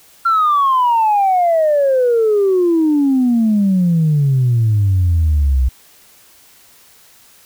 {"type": "exponential sweep", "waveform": "sine", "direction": "down", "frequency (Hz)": [1380, 61.74], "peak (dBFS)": -9, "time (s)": [0.25, 5.69], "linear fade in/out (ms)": 10, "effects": ["tanh soft clip ceiling -7 dBFS", "white hiss -47 dBFS RMS until 7.45 s"]}